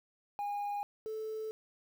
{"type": "tone pair in turn", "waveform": "sine", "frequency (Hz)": [817, 437.1], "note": ["G#5", "A4"], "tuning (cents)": [-29, -11], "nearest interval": "major seventh", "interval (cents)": 1082, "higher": "first", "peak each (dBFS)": [-31, -35], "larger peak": "first", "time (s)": [[0.39, 0.83], [1.06, 1.51]], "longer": "second", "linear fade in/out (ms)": 0, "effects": ["tanh soft clip ceiling -33 dBFS", "10-bit"]}